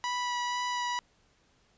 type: tone with vibrato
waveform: sawtooth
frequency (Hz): 980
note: B5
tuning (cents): -14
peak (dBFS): -26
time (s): 0.04-0.99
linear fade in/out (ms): 0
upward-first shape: sine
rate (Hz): 2.1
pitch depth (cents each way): 10
effects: pink hiss -67 dBFS RMS until 1.77 s + resampled to 16000 Hz